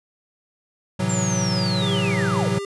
square chord, F# half-diminished seventh, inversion first, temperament equal, 110 / 130.81 / 164.81 / 185 Hz, A2 / C3 / E3 / F#3, 0 / 0 / 0 / 0 cents, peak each -27 / -28 / -30 / -24 dBFS, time 0.99-2.59 s, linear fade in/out 10 ms
sine linear sweep, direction down, 7459 to 392 Hz, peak -26 dBFS, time 1.09-2.49 s, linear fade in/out 5 ms
square tone, 398.9 Hz, G4, 30 cents sharp, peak -28 dBFS, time 1.82-2.65 s, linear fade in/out 2 ms
effects resampled to 24000 Hz

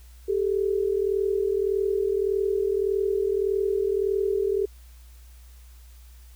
sine tone pair together, 392 / 433.7 Hz, G4 / A4, 0 / -25 cents, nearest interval major second, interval 175 cents, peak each -23 / -26 dBFS, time 0.28-4.66 s, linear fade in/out 10 ms, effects added 60 Hz sine -45 dBFS peak until 6.35 s + white hiss -58 dBFS RMS until 6.35 s

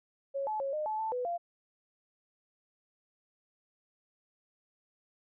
sine tone with pitch steps, 551 / 860 / 548 / 610 / 864 / 882 / 496.5 / 691 Hz, C#5 / A5 / C#5 / D#5 / A5 / A5 / B4 / F5, -11 / -40 / -20 / -34 / -32 / +4 / +9 / -19 cents, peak -31 dBFS, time 0.34-1.38 s, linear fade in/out 20 ms, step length 130 ms, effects none

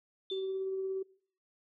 sine tone with exponential decay, 3542 Hz, A7, 11 cents sharp, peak -36 dBFS, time 0.3-0.65 s, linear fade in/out 1 ms, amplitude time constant 75 ms
sine tone with tremolo, 382.6 Hz, G4, 42 cents flat, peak -31 dBFS, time 0.31-1.03 s, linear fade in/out 10 ms, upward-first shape triangle, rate 17 Hz, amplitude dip 25%
effects noise-tail reverb RT60 0.6 s tail -24 dB re dry + tanh soft clip ceiling -25 dBFS

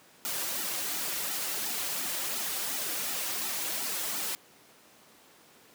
white noise with flanger, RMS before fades -33 dBFS, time 0.25-4.35 s, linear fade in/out 0 ms, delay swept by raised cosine 1.8 to 4.7 ms, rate 2.8 Hz, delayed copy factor -0.8, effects pink hiss -57 dBFS RMS until 5.74 s + high-pass 200 Hz 12 dB/octave

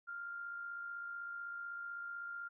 sine tone with amplitude modulation, 1396.9 Hz, F6, in tune, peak -40 dBFS, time 0.07-2.49 s, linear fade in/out 20 ms, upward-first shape sine, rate 55.9 Hz, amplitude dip 40%, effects none

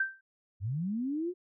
sine tone with exponential decay, 1563 Hz, G6, 6 cents flat, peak -23 dBFS, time 0-0.21 s, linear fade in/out 5 ms, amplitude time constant 44 ms
sine linear sweep, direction up, 87.31 to 370 Hz, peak -30 dBFS, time 0.6-1.34 s, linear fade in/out 50 ms
effects none

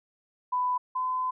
sine tone pair in turn, 997 / 1017.9 Hz, B5 / C6, +16 / -48 cents, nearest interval unison, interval 36 cents, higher second, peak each -24 / -26 dBFS, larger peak first, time 0.52-0.78 / 0.95-1.31 s, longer second, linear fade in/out 10 ms, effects none

